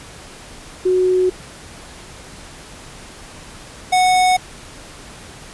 sine / square tone pair in turn, 368.4 / 736.8 Hz, F#4 / F#5, -7 / -7 cents, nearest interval octave, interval 1200 cents, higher second, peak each -12 dBFS, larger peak neither, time 0.85-1.3 / 3.92-4.37 s, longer neither, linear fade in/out 10 ms, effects pink hiss -38 dBFS RMS until 5.53 s + resampled to 24000 Hz

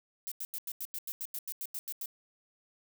violet noise bursts, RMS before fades -38 dBFS, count 14, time 0.27-2.058 s, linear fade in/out 0 ms, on 46 ms, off 88 ms, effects none

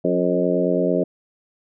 harmonic tone with a mistuned harmonic, 89 Hz, F2, 33 cents sharp, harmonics 2 / 3 / 4 / 5 / 6 / 7, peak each -24 / -24 / -24 / -24 / -24 / -24 dBFS, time 0.04-1.04 s, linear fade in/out 10 ms, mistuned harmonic 3, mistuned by +29 cents, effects none

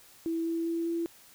sine tone with pitch steps, 329.6 / 331.7 / 333.8 / 335.9 Hz, E4 / E4 / E4 / E4, 0 / +11 / +22 / +33 cents, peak -28 dBFS, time 0.26-1.06 s, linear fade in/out 0 ms, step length 200 ms, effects white hiss -56 dBFS RMS until 1.34 s

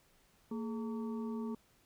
harmonic tone with a mistuned harmonic, 228.1 Hz, A#3, 37 cents flat, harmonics 1 / 2 / 4 / 5, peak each -37 / -44 / -52 / -54 dBFS, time 0.51-1.55 s, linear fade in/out 5 ms, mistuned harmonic 2, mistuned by -130 cents, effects pink hiss -69 dBFS RMS until 1.85 s

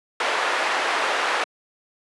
white band-pass noise, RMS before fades -23 dBFS, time 0.2-1.44 s, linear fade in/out 2 ms, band 470 to 1800 Hz, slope 12 dB/octave, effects high-pass 300 Hz 12 dB/octave + resampled to 24000 Hz

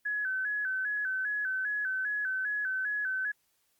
sine tone with vibrato, 1604 Hz, G6, 39 cents sharp, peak -29 dBFS, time 0.05-3.32 s, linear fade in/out 10 ms, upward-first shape square, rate 2.5 Hz, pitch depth 86 cents each way, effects white hiss -73 dBFS RMS until 3.79 s + Opus 32 kbps

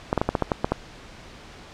clicks, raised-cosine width 1 ms, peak -6 dBFS, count 9, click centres 0.129 / 0.177 / 0.215 / 0.29 / 0.352 / 0.423 / 0.518 / 0.645 / 0.72 s, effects pink hiss -44 dBFS RMS until 1.73 s + low-pass 5000 Hz 12 dB/octave

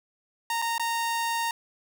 sawtooth tone with dropouts, 925 Hz, A#5, 14 cents flat, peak -22 dBFS, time 0.5-1.51 s, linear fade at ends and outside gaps 2 ms, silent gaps 0.618-0.622 / 0.781-0.796 s, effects 9-bit

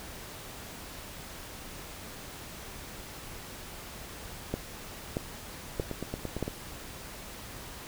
two click trains, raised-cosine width 2 ms, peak -16 / -20 dBFS, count 4 / 7, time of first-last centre 4.54-6.427 / 5.8-6.48 s, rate 1.59 / 8.83 Hz, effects pink hiss -44 dBFS RMS until 7.87 s

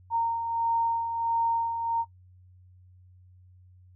sine beating tone pair, 921 / 922.5 Hz, A#5 / A#5, -21 / -18 cents, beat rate 1.5 Hz, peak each -34 / -25 dBFS, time 0.1-2.05 s, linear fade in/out 50 ms, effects noise-tail reverb RT60 0.1 s tail -19 dB re dry + added 91 Hz sine -52 dBFS peak until 3.95 s

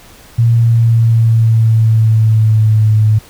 sine tone with pitch glide, 116.4 to 107.98 Hz, A#2 to A2, -2 to -32 cents, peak -6 dBFS, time 0.38-3.19 s, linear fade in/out 10 ms, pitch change -130 cents, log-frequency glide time 0.53-2.91 s, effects pink hiss -40 dBFS RMS until 3.29 s

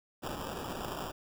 violet noise with sample-and-hold, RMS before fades -39 dBFS, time 0.22-1.12 s, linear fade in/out 20 ms, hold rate 2100 Hz, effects none

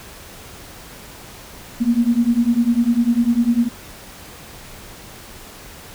sine beating tone pair, 230.8 / 240.8 Hz, A#3 / B3, -17 / -44 cents, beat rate 10 Hz, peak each -17 / -16 dBFS, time 1.8-3.69 s, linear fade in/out 20 ms, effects pink hiss -39 dBFS RMS until 5.94 s

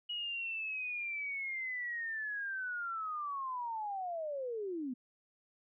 sine linear sweep, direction down, 2914 to 238.4 Hz, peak -36 dBFS, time 0.09-4.94 s, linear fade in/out 10 ms, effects none

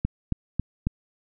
click train, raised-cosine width 5 ms, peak -11 dBFS, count 4, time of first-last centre 0.05-0.87 s, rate 3.66 Hz, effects none

